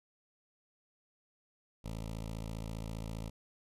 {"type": "tone with notch filter", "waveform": "15% pulse", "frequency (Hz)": 55, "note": "A1", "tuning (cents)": 0, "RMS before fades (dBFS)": -41, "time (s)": [1.84, 3.3], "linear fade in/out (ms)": 10, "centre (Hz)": 1600, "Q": 1.4, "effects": ["resampled to 32000 Hz"]}